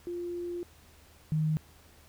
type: tone pair in turn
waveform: sine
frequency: 349.2 / 155.55 Hz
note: F4 / D#3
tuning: 0 / 0 cents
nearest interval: octave + major second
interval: 1400 cents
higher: first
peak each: -33 / -25 dBFS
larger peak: second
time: 0.07-0.63 / 1.32-1.57 s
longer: first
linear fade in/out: 0 ms
effects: added 78 Hz sine -59 dBFS peak until 2.08 s + pink hiss -59 dBFS RMS until 2.08 s